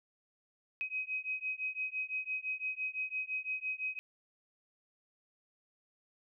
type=beating tone pair; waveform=sine; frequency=2525 / 2530.9 Hz; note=D#7 / D#7; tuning=+25 / +29 cents; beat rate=5.9 Hz; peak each=-38 / -38 dBFS; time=0.81-3.99 s; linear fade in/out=0 ms; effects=none